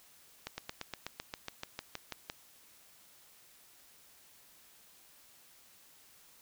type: slowing click train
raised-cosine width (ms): 0.2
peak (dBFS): -21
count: 14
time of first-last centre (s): 0.47-2.299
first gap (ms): 110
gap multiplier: 1.04
effects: white hiss -61 dBFS RMS until 6.41 s